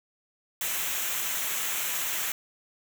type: noise with comb filter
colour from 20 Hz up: white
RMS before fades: -30 dBFS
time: 0.61-2.32 s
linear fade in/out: 2 ms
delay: 0.21 ms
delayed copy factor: -0.6
effects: none